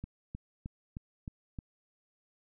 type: click train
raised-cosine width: 5 ms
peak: -27 dBFS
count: 6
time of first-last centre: 0.04-1.588 s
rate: 3.23 Hz
effects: none